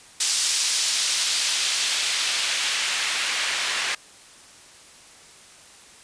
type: noise with band-pass filter sweep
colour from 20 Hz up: white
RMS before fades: -24 dBFS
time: 0.2-3.95 s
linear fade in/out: 5 ms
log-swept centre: 5600 to 2000 Hz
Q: 0.99
effects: white hiss -48 dBFS RMS until 6.03 s + resampled to 22050 Hz